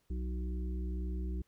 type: harmonic tone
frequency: 62 Hz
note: B1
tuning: 7 cents sharp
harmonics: 1 / 3 / 5 / 6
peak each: -34 / -44 / -48 / -50 dBFS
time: 0.1-1.42 s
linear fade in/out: 5 ms
effects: pink hiss -75 dBFS RMS until 1.47 s